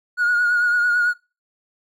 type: tone with vibrato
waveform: triangle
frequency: 1444 Hz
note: F#6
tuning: 43 cents flat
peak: -12 dBFS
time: 0.17-1.14 s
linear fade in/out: 50 ms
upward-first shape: triangle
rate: 9 Hz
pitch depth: 40 cents each way
effects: noise-tail reverb RT60 0.3 s tail -26 dB re dry + tanh soft clip ceiling -12 dBFS